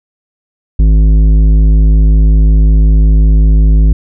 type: tone with tanh clipping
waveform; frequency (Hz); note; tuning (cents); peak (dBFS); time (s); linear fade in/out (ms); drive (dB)
sine; 52.7; G#1; +26; -5; 0.79-3.93; 5; 11
effects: none